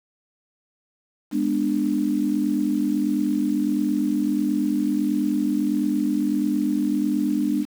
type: tone cluster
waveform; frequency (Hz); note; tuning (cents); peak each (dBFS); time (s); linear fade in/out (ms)
sine; 207.4 / 248.9 / 297.2; G#3 / B3 / D4; -2 / +14 / +21; -25 / -25 / -22; 1.31-7.66; 50
effects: 7-bit